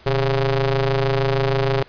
sawtooth ring-modulated tone, 138.59 Hz, C#3, in tune, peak -10 dBFS, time 0.06-1.83 s, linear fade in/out 5 ms, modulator 264 Hz, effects pink hiss -48 dBFS RMS until 1.88 s + resampled to 11025 Hz

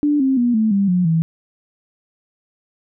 sine tone with pitch steps, 293.7 / 266.2 / 241.3 / 218.8 / 198.3 / 179.75 / 162.94 Hz, D4 / C4 / B3 / A3 / G3 / F#3 / E3, 0 / +30 / -40 / -9 / +20 / -50 / -20 cents, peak -13 dBFS, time 0.03-1.22 s, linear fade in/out 0 ms, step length 170 ms, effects none

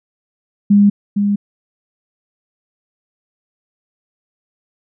sine tone with echo, 203.2 Hz, G#3, 38 cents flat, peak -6 dBFS, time 0.7-0.9 s, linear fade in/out 10 ms, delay 460 ms, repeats 1, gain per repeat -6 dB, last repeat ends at 1.36 s, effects none

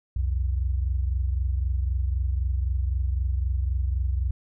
sine tone pair together, 63.4 / 87.28 Hz, B1 / F2, +46 / -1 cents, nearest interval tritone, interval 553 cents, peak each -23 / -29 dBFS, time 0.16-4.31 s, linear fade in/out 5 ms, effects none

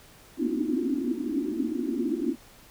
white band-pass noise, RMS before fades -28 dBFS, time 0.37-2.36 s, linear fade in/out 50 ms, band 230 to 350 Hz, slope 96 dB/octave, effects pink hiss -53 dBFS RMS until 2.7 s

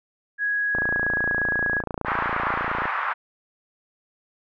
sine tone, 1663 Hz, G#6, 2 cents sharp, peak -21 dBFS, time 0.38-1.83 s, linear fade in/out 50 ms
click train, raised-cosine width 1 ms, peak -14 dBFS, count 61, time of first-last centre 0.75-2.855 s, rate 28.5 Hz
pink band-pass noise, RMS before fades -26 dBFS, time 2.05-3.14 s, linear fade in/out 20 ms, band 970 to 1700 Hz, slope 24 dB/octave
effects none

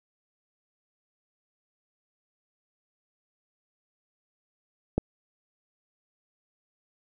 click, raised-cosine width 2 ms, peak -10 dBFS, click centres 4.98 s, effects none

